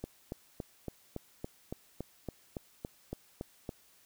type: click train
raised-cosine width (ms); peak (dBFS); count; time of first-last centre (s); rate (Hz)
2; -24; 14; 0.04-3.692; 3.56
effects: white hiss -64 dBFS RMS until 4.05 s